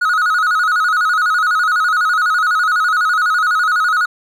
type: tone with vibrato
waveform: triangle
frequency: 1359 Hz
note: F6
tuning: 48 cents flat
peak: -10 dBFS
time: 0.01-4.06 s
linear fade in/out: 10 ms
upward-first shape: square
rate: 12 Hz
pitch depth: 110 cents each way
effects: none